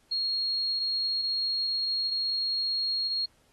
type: tone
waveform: sine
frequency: 4281 Hz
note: C8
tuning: 39 cents sharp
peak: -26 dBFS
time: 0.11-3.26 s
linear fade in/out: 10 ms
effects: pink hiss -66 dBFS RMS until 3.52 s + AAC 32 kbps